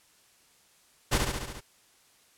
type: noise with echo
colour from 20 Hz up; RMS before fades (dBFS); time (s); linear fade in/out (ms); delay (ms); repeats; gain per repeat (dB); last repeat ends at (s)
pink; -24; 1.11-1.19; 20; 70; 6; -3; 1.61
effects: white hiss -62 dBFS RMS until 2.37 s + low-pass 11000 Hz 12 dB/octave

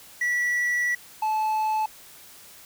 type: tone pair in turn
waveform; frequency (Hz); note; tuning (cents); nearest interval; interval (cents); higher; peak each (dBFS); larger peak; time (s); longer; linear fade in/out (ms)
triangle; 1948 / 867.7; B6 / A5; -24 / -24; octave + major second; 1400; first; -20; neither; 0.21-0.95 / 1.22-1.86; first; 5
effects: white hiss -48 dBFS RMS until 2.65 s

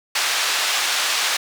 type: band-pass noise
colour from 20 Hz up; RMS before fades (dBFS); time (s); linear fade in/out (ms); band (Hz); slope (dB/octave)
white; -21; 0.15-1.37; 5; 790 to 5100; 12
effects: none

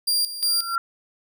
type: tone with tremolo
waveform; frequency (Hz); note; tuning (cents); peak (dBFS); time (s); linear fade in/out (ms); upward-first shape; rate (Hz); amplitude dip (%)
sawtooth; 4770; D8; +26; -16; 0.07-0.76; 10; square; 2.8; 75
type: tone with exponential growth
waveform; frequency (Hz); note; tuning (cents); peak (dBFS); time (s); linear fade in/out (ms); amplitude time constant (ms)
sine; 1367; F6; -37; -18; 0.43-0.78; 1; 75
effects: none

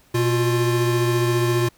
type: tone pair together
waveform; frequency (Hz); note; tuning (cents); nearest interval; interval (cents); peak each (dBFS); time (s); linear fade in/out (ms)
square; 121.86 / 350.9; B2 / F4; -23 / +8; octave + tritone; 1831; -21; 0.14-1.69; 10
effects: pink hiss -56 dBFS RMS until 1.77 s

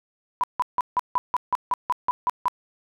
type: tone bursts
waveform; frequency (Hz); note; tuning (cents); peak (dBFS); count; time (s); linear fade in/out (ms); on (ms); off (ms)
sine; 993; B5; +9; -18; 12; 0.41-2.482; 0; 26; 160
effects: none

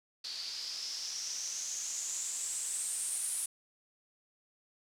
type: noise with low-pass filter sweep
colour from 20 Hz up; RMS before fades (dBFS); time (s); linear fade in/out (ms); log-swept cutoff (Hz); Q
blue; -38; 0.24-3.46; 5; 4500 to 9700; 6.9
effects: none

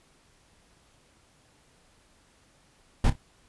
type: noise with echo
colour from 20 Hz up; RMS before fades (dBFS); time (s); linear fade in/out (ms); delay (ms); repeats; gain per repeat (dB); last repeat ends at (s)
brown; -19; 3.04-3.1; 5; 29; 2; -13; 3.158
effects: pink hiss -62 dBFS RMS until 3.48 s + resampled to 24000 Hz

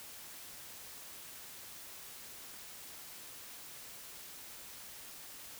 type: silence
effects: white hiss -50 dBFS RMS until 5.59 s

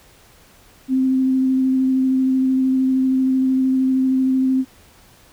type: tone with vibrato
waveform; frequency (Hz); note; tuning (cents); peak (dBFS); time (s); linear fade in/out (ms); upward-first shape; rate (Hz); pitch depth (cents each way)
sine; 261.6; C4; 0; -14; 0.88-4.65; 50; square; 13; 9
effects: pink hiss -50 dBFS RMS until 5.32 s

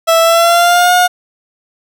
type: tone with pitch glide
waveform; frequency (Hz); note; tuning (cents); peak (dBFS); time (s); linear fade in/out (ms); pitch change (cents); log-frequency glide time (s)
30% pulse; 659.3 to 719; E5 to F#5; 0 to -50; -4; 0.07-1.08; 20; +150; 0.21-0.92
effects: none

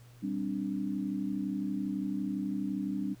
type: chord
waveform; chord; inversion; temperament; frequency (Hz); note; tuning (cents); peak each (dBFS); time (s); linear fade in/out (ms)
sine; G suspended fourth; none; equal; 196 / 261.6 / 293.7; G3 / C4 / D4; 0 / 0 / 0; -34 / -37 / -35; 0.22-3.15; 20
effects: added 120 Hz sine -52 dBFS peak until 3.2 s + pink hiss -62 dBFS RMS until 3.2 s

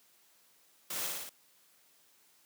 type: noise with echo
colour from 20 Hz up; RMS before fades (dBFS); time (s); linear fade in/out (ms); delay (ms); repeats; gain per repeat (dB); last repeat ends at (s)
white; -38; 0.9-1.07; 5; 56; 4; -2; 1.294
effects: white hiss -66 dBFS RMS until 2.45 s + high-pass 150 Hz 12 dB/octave

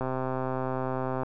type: click train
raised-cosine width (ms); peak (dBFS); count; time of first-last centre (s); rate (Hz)
1; -17; 160; 0.01-1.233; 130
effects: none

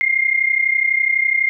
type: tone pair together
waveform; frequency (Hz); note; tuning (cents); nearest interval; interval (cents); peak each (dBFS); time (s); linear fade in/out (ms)
sine; 2096 / 2128; C7 / C7; +2 / +29; unison; 27; -18 / -16; 0.01-1.49; 0
effects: none

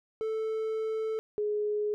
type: tone pair in turn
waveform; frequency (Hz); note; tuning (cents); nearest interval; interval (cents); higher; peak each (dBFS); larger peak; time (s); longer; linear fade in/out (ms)
triangle / sine; 440 / 419; A4 / G#4; 0 / +15; minor second; 85; first; -27; neither; 0.21-1.19 / 1.38-1.94; first; 0
effects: none

